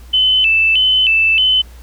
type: tone with vibrato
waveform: sine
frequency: 2833 Hz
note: F7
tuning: 24 cents sharp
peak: -9 dBFS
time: 0.13-1.62 s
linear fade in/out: 10 ms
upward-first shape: square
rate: 1.6 Hz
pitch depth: 120 cents each way
effects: added 60 Hz sine -34 dBFS peak until 1.82 s + pink hiss -46 dBFS RMS until 1.82 s